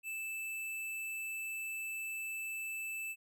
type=tone; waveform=square; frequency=2637 Hz; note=E7; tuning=in tune; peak=-39 dBFS; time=0.03-3.16 s; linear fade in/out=50 ms; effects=none